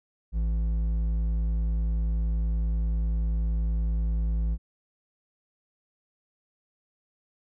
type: tone with hard clipping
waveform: sine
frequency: 55.2 Hz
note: A1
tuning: 6 cents sharp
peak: -25 dBFS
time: 0.32-4.58 s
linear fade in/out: 50 ms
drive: 6 dB
effects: none